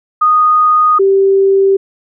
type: tone pair in turn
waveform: sine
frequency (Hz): 1238 / 389.9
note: D#6 / G4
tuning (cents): -9 / -9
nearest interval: octave + minor sixth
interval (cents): 2000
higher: first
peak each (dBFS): -6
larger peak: neither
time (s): 0.21-0.99 / 0.99-1.77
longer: neither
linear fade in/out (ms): 10
effects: none